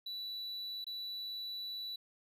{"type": "tone with dropouts", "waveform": "triangle", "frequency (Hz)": 3951, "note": "B7", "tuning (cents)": 0, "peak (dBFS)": -38, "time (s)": [0.06, 1.96], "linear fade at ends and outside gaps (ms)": 5, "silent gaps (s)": [0.844, 0.866], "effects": []}